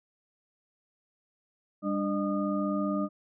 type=tone cluster; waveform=sine; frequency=199.6 / 295 / 608 / 1223 Hz; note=G3 / D4 / D#5 / D#6; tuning=+32 / +8 / -40 / -30 cents; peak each=-30 / -31 / -34 / -36 dBFS; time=1.82-3.09 s; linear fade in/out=50 ms; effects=none